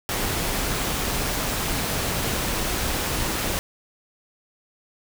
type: noise with amplitude modulation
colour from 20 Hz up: pink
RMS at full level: -24 dBFS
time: 0.09-3.59 s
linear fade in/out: 0 ms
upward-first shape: sine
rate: 201 Hz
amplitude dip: 30%
effects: none